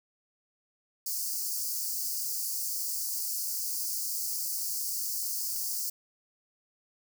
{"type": "high-pass noise", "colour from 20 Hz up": "white", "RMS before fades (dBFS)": -33, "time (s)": [1.06, 5.9], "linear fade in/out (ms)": 5, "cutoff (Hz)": 4500, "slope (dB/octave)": 96, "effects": []}